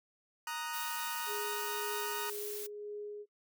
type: chord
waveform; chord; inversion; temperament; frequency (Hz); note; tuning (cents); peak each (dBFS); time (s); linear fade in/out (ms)
sawtooth; D# minor; second; equal; 932.3 / 1244.5 / 1480; A#5 / D#6 / F#6; 0 / 0 / 0; -36 / -39 / -40; 0.47-2.3; 2
type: noise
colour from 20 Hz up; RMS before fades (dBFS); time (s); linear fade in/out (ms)
blue; -43; 0.73-2.67; 10
type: tone with tremolo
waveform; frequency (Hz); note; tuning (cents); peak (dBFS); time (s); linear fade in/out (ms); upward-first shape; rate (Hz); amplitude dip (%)
sine; 415.5; G#4; +1; -39; 1.26-3.26; 50; sine; 1.9; 30
effects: noise-tail reverb RT60 0.1 s tail -25 dB re dry